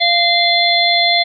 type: harmonic tone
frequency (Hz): 692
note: F5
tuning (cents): -16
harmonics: 1 / 3 / 5 / 6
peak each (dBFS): -16 / -16 / -16 / -16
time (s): 0-1.24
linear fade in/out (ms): 20
effects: none